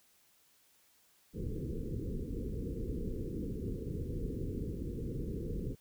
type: low-pass noise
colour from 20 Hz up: pink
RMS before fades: -38 dBFS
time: 1.33-5.76 s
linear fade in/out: 50 ms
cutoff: 490 Hz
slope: 96 dB/octave
effects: white hiss -68 dBFS RMS until 5.8 s